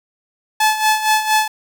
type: tone with tremolo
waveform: sawtooth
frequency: 864 Hz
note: A5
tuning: 32 cents flat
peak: -7 dBFS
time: 0.6-1.48 s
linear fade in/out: 5 ms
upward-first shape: sine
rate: 4.3 Hz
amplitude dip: 70%
effects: 7-bit